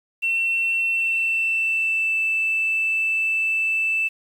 sine tone with pitch glide, 2703 to 2644 Hz, E7 to E7, +43 to +5 cents, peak -18 dBFS, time 0.22-4.09 s, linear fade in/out 20 ms, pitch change -38 cents, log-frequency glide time 0.81-2.19 s, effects tanh soft clip ceiling -14 dBFS + 8-bit

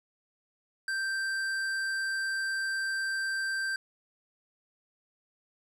sine tone with hard clipping, 1568 Hz, G6, in tune, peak -31 dBFS, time 0.88-3.76 s, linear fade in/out 2 ms, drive 11 dB, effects none

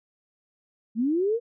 sine linear sweep, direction up, 208.8 to 483.3 Hz, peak -21 dBFS, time 0.95-1.4 s, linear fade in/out 50 ms, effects none

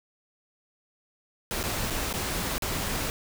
pink noise with dropouts, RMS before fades -30 dBFS, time 1.51-3.1 s, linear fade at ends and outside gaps 0 ms, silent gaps 1.63-1.638 / 1.901-1.906 / 2.128-2.138 / 2.581-2.622 s, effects none

